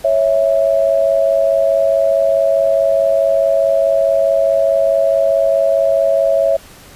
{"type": "tone pair together", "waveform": "sine", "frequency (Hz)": [553.3, 658], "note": ["C#5", "E5"], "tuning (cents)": [-3, -3], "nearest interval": "minor third", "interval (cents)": 300, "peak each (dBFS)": -13, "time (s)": [0.04, 6.57], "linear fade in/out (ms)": 10, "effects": ["pink hiss -40 dBFS RMS until 6.95 s", "resampled to 32000 Hz"]}